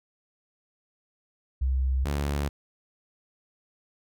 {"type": "tone pair in turn", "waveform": ["sine", "sawtooth"], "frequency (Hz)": [65.41, 71.68], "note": ["C2", "D2"], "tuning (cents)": [0, -41], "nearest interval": "major second", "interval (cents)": 159, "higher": "second", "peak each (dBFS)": -22, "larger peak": "neither", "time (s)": [[1.61, 2.05], [2.05, 2.49]], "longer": "neither", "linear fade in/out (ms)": 10, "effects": []}